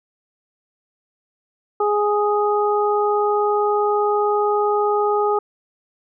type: harmonic tone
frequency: 415.3 Hz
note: G#4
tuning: in tune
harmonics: 1 / 2 / 3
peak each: -18 / -21 / -23 dBFS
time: 1.8-5.39 s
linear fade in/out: 5 ms
effects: none